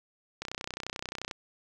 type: click train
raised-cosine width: 0.2 ms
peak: -18 dBFS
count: 29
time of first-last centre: 0.42-1.312 s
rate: 31.4 Hz
effects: none